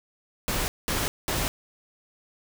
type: noise bursts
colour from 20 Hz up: pink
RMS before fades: -27 dBFS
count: 3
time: 0.48-1.48 s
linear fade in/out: 0 ms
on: 200 ms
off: 200 ms
effects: none